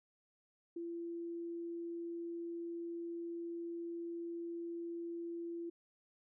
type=tone with ADSR envelope; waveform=sine; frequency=339.3 Hz; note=F4; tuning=50 cents flat; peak=-38 dBFS; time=0.76-5.7 s; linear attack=7 ms; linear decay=8 ms; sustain=-2 dB; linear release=9 ms; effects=none